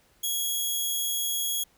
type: tone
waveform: 10% pulse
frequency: 3322 Hz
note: G#7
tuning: in tune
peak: -18 dBFS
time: 0.23-1.64 s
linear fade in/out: 10 ms
effects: pink hiss -63 dBFS RMS until 1.77 s